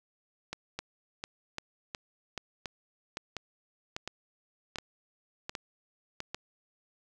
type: two click trains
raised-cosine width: 0.2 ms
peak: -18 / -19 dBFS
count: 8 / 9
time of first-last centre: 0.79-6.346 / 0.53-6.204 s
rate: 1.26 / 1.41 Hz
effects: none